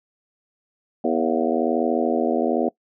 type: harmonic tone with a mistuned harmonic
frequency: 81.1 Hz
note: E2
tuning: 28 cents flat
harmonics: 3 / 4 / 5 / 6 / 7 / 8 / 9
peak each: -24 / -25 / -26 / -27 / -27 / -28 / -29 dBFS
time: 1.04-2.69 s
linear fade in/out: 5 ms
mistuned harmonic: 8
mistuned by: +72 cents
effects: noise-tail reverb RT60 0.1 s tail -22 dB re dry